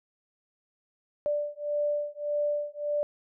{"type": "beating tone pair", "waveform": "sine", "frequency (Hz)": [587.3, 589], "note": ["D5", "D5"], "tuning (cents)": [0, 5], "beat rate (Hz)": 1.7, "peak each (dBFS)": -30, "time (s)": [1.26, 3.03], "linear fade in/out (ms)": 0, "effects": []}